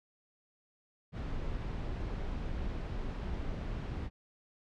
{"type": "noise", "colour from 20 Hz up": "brown", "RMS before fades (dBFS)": -37, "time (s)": [1.12, 4.1], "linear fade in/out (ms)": 50, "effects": ["low-pass 4000 Hz 12 dB/octave"]}